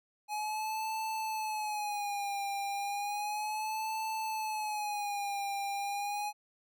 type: tone with vibrato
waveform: square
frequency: 838 Hz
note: G#5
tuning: 15 cents sharp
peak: -34 dBFS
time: 0.28-6.33 s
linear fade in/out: 50 ms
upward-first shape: sine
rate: 0.33 Hz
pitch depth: 84 cents each way
effects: none